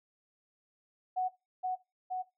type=tone with echo; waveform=sine; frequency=740 Hz; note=F#5; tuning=in tune; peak=-28 dBFS; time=1.16-1.29 s; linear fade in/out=20 ms; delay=470 ms; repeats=2; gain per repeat=-2 dB; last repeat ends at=2.23 s; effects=noise-tail reverb RT60 0.2 s tail -17 dB re dry